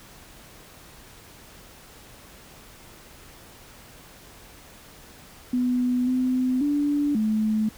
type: tone with pitch steps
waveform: sine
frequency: 248.6 / 254.9 / 290.2 / 216.5 Hz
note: B3 / C4 / D4 / A3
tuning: +12 / -45 / -21 / -28 cents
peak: -20 dBFS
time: 5.53-7.69 s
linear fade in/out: 5 ms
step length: 540 ms
effects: pink hiss -48 dBFS RMS until 7.77 s